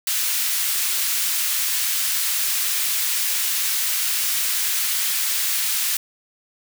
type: high-pass noise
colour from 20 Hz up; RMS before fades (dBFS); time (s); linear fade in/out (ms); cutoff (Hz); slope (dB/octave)
white; -22; 0.07-5.97; 2; 1700; 12
effects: none